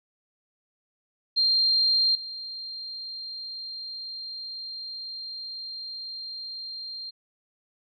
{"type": "tone with level steps", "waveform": "sine", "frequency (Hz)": 4186, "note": "C8", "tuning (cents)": 0, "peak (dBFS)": [-19, -34], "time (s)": [1.36, 7.11], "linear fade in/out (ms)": 20, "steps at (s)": 2.15, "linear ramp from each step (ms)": 2, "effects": []}